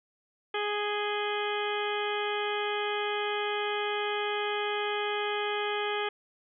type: harmonic tone with a mistuned harmonic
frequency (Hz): 415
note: G#4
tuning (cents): -1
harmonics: 1 / 2 / 3 / 4 / 5 / 6 / 7 / 8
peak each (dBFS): -32 / -35 / -37 / -38 / -39 / -40 / -40 / -41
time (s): 0.54-6.09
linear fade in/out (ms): 5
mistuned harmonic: 7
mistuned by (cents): +80
effects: none

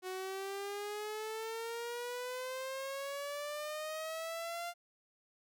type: exponential sweep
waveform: sawtooth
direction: up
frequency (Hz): 368.1 to 698.5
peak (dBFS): -35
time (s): 0.02-4.74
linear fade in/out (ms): 50
effects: none

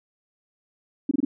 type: tone bursts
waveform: sine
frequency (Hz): 278.2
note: C#4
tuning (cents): +6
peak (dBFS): -17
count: 4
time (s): 1.09-1.25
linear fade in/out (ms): 5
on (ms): 22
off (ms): 24
effects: none

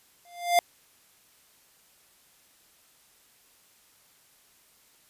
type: tone with exponential growth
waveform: square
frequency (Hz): 698.5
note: F5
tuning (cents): 0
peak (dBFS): -16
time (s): 0.25-0.59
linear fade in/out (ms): 1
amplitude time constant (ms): 72
effects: white hiss -61 dBFS RMS until 5.09 s + resampled to 32000 Hz

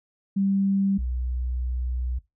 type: tone pair in turn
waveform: sine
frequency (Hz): 196 / 62.08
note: G3 / B1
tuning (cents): 0 / +10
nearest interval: octave + minor sixth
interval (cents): 1990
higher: first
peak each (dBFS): -20 / -25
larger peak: first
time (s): 0.36-0.98 / 0.98-2.19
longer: second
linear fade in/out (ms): 10
effects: noise-tail reverb RT60 0.2 s tail -18 dB re dry

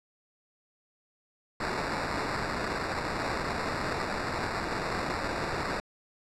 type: noise with sample-and-hold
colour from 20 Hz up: white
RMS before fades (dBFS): -32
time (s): 1.6-5.8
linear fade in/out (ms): 2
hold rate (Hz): 3150
effects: low-pass 6000 Hz 12 dB/octave

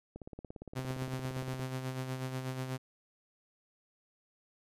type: click train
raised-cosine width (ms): 2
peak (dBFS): -31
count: 26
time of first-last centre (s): 0.16-1.597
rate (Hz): 17.4
type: tone with tremolo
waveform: sawtooth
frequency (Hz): 130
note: C3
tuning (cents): -11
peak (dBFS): -30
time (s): 0.75-2.78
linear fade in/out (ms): 20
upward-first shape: sine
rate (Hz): 8.2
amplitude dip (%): 50
effects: resampled to 32000 Hz

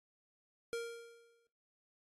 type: tone with exponential decay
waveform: square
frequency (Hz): 466.2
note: A#4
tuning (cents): 0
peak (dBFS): -36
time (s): 0.73-1.47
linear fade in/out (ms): 0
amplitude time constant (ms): 160
effects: noise-tail reverb RT60 0.6 s tail -24 dB re dry + AAC 32 kbps

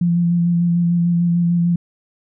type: tone with vibrato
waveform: sine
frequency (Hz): 172.1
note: F3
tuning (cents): -25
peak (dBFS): -13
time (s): 0.01-1.76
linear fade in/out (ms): 5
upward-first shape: square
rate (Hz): 6.7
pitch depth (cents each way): 15
effects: none

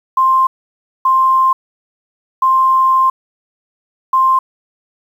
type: tone bursts at uneven times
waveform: sine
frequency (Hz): 1051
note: C6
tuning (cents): +7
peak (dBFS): -8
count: 4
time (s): 0.17-0.47 / 1.05-1.53 / 2.42-3.1 / 4.13-4.39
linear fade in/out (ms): 5
effects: 7-bit

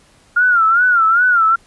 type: tone with vibrato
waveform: sine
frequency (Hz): 1399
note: F6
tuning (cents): +3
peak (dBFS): -9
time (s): 0.36-1.56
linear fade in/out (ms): 10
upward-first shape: sine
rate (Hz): 2.5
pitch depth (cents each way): 120
effects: pink hiss -51 dBFS RMS until 1.66 s + resampled to 24000 Hz

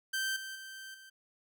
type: tone with level steps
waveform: sawtooth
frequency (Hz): 1558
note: G6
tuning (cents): -11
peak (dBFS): -28 / -37 / -41 / -48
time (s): 0.13-1.1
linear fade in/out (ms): 10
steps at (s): 0.36 / 0.55 / 0.94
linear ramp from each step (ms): 5
effects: none

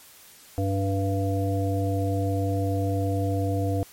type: harmonic tone with a mistuned harmonic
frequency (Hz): 98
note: G2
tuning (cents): 0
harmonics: 1 / 3 / 5 / 7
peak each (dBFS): -24 / -29 / -31 / -32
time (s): 0.58-3.83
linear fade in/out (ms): 0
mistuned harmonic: 3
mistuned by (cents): -17
effects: white hiss -50 dBFS RMS until 3.92 s + MP3 64 kbps

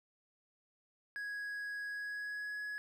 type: tone with pitch glide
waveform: triangle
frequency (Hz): 1661.2 to 1682.4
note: G#6 to G#6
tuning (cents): 0 to +22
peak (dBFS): -37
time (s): 1.16-2.78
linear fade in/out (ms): 0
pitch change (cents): +22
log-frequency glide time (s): 1.88-2.6
effects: none

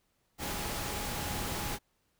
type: tone in noise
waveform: sine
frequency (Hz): 830.6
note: G#5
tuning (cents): 0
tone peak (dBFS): -45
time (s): 0.38-1.79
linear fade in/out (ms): 50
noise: pink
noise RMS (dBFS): -36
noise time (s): 0.38-1.79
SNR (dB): -12
effects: pink hiss -75 dBFS RMS until 2.19 s

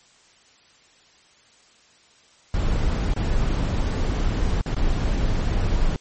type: noise with dropouts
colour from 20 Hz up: brown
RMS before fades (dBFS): -21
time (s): 2.54-5.96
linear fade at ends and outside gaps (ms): 1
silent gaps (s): 3.137-3.163 / 4.612-4.661 / 4.746-4.765
effects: white hiss -55 dBFS RMS until 6 s + MP3 32 kbps

